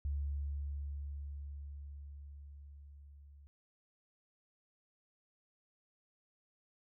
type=tone with level ramp; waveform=sine; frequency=71.3 Hz; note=C#2; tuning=49 cents sharp; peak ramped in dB=-33 to -55 dBFS; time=0.05-3.47 s; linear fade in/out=0 ms; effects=none

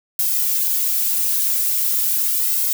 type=noise with flanger; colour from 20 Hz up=violet; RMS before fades=-19 dBFS; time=0.19-2.73 s; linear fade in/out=2 ms; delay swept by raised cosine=1.7 to 3.3 ms; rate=0.41 Hz; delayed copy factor=-0.85; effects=none

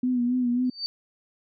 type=tone with vibrato; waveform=sine; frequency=246.9 Hz; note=B3; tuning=in tune; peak=-21 dBFS; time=0.03-0.7 s; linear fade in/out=5 ms; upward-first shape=sine; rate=3.7 Hz; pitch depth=48 cents each way
type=tone with exponential growth; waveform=sine; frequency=4592 Hz; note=D8; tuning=40 cents flat; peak=-23 dBFS; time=0.65-0.86 s; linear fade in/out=0 ms; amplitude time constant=45 ms
effects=none

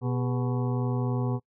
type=harmonic tone with a mistuned harmonic; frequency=123.47 Hz; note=B2; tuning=in tune; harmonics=1 / 2 / 3 / 4 / 6 / 7 / 8 / 9; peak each=-26 / -32 / -36 / -38 / -42 / -43 / -44 / -45 dBFS; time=0.01-1.4 s; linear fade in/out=50 ms; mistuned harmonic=3; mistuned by=+140 cents; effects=noise-tail reverb RT60 0.1 s tail -25 dB re dry

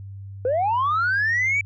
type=linear sweep; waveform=sine; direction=up; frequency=478.3 to 2319 Hz; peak=-17 dBFS; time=0.45-1.61 s; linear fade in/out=2 ms; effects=tanh soft clip ceiling -16 dBFS + added 98 Hz sine -34 dBFS peak until 1.65 s

